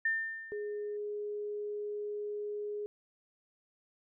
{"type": "tone with exponential decay", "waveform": "sine", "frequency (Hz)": 1800, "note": "A6", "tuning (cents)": 39, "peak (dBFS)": -26, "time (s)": [0.05, 0.97], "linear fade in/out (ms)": 5, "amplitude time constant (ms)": 200}
{"type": "tone", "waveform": "sine", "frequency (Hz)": 415.8, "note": "G#4", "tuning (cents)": 2, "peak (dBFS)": -35, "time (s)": [0.52, 2.86], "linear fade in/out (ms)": 0}
{"effects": []}